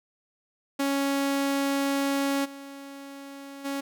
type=tone with level steps; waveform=sawtooth; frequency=277.4 Hz; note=C#4; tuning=1 cent sharp; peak=-20 / -36 / -25 dBFS; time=0.79-3.81 s; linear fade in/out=10 ms; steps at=2.44 / 3.64 s; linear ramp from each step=20 ms; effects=none